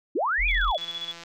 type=linear two-way sweep; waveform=sine; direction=up then down; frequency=243.3 to 2498 to 538 Hz; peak=-22 dBFS; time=0.15-0.77 s; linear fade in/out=10 ms; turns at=0.47 s
type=tone; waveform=sine; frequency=42.4 Hz; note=E1; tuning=50 cents sharp; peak=-25 dBFS; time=0.38-0.72 s; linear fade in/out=20 ms
type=tone with tremolo; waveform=sine; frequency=3400 Hz; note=G#7; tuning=40 cents sharp; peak=-29 dBFS; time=0.48-1.13 s; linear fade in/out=5 ms; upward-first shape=square; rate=15 Hz; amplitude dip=65%
type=click train; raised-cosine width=0.2 ms; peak=-25 dBFS; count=78; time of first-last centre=0.78-1.236 s; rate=169 Hz
effects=none